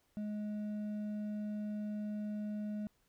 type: tone with hard clipping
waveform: triangle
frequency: 210 Hz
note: G#3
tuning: 19 cents sharp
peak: -38 dBFS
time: 0.17-2.87 s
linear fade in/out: 0 ms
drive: 8 dB
effects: pink hiss -75 dBFS RMS until 3.08 s